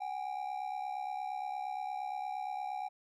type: ring-modulated tone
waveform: triangle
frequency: 784 Hz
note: G5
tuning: in tune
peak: -31 dBFS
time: 0-2.89 s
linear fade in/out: 20 ms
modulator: 34.3 Hz
effects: none